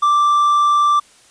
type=tone; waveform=triangle; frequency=1174.7 Hz; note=D6; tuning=in tune; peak=-9 dBFS; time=0.02-1 s; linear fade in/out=10 ms; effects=white hiss -49 dBFS RMS until 1.3 s + resampled to 22050 Hz